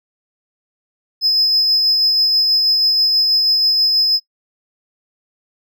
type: tone with tremolo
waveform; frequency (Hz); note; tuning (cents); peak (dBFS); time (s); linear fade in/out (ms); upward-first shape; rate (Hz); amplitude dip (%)
triangle; 5100; D#8; +42; -9; 1.21-4.2; 50; sine; 6.2; 25
effects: noise-tail reverb RT60 0.1 s tail -20 dB re dry